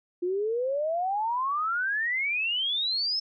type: exponential sweep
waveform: sine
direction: up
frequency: 346.5 to 5320 Hz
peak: -25 dBFS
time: 0.22-3.2 s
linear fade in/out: 10 ms
effects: none